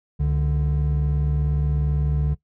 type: tone pair together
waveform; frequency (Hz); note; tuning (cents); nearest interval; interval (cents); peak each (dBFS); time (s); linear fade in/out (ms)
triangle; 69.3 / 146.84; C#2 / D3; 0 / 0; octave + minor second; 1300; -19; 0.19-2.35; 20
effects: noise-tail reverb RT60 0.1 s tail -18 dB re dry + tanh soft clip ceiling -10 dBFS